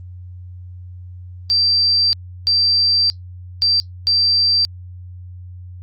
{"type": "tone bursts at uneven times", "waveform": "sine", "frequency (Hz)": 4693, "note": "D8", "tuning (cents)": -2, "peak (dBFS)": -12, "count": 4, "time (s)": [[1.5, 2.13], [2.47, 3.1], [3.62, 3.8], [4.07, 4.65]], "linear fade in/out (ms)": 0, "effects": ["added 90 Hz sine -32 dBFS peak until 5.82 s", "Opus 32 kbps"]}